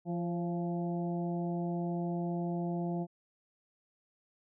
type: harmonic tone with a mistuned harmonic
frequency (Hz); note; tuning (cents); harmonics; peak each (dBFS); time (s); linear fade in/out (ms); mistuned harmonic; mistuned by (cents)
172.4; F3; -22; 1 / 2 / 3 / 4 / 5; -33 / -38 / -47 / -41 / -50; 0.05-3.07; 50; 3; +47
effects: none